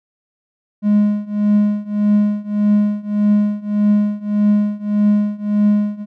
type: tone with tremolo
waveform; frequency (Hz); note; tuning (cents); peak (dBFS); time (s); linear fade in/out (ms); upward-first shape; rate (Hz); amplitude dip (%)
triangle; 207.7; G#3; 0; -6; 0.82-6.06; 50; triangle; 1.7; 95
effects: tanh soft clip ceiling -3 dBFS